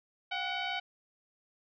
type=tone with frequency modulation; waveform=sine; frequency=784 Hz; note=G5; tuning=in tune; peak=-32 dBFS; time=0.31-0.8 s; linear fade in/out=10 ms; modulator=751 Hz; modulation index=3.8; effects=none